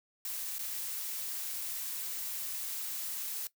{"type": "noise with dropouts", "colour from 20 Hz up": "blue", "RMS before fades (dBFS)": -38, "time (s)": [0.25, 3.47], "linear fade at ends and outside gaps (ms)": 1, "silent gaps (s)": [0.583, 0.592], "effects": ["noise-tail reverb RT60 0.1 s tail -17 dB re dry"]}